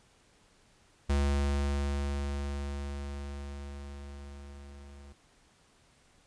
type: tone with level ramp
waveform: square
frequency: 70.6 Hz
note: C#2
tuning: 32 cents sharp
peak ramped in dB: -25 to -49 dBFS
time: 1.09-5.13 s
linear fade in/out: 10 ms
effects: pink hiss -64 dBFS RMS until 6.26 s + resampled to 22050 Hz